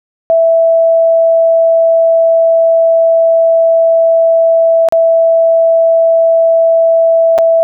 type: tone with dropouts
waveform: sine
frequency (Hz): 659.3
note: E5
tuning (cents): 0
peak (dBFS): -5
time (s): 0.3-7.63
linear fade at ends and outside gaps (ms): 0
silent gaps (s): 4.887-4.924 / 7.38-7.386
effects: none